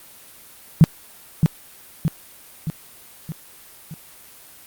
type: tone with echo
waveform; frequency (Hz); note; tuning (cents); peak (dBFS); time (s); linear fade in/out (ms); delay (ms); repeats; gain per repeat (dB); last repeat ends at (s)
sine; 158.8; D#3; +36; -5; 0.81-0.84; 0; 620; 5; -5; 3.94
effects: white hiss -45 dBFS RMS until 4.66 s + Opus 32 kbps